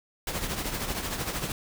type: noise with tremolo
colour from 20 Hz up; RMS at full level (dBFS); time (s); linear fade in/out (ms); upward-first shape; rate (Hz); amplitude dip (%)
pink; -29; 0.27-1.52; 2; triangle; 13; 65
effects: none